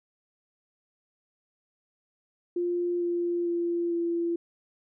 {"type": "tone with pitch steps", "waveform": "sine", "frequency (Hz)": [350.2, 346.8, 343.4, 340], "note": ["F4", "F4", "F4", "F4"], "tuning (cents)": [5, -12, -29, -46], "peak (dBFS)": -25, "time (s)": [2.56, 4.36], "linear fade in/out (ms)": 5, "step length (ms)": 450, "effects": []}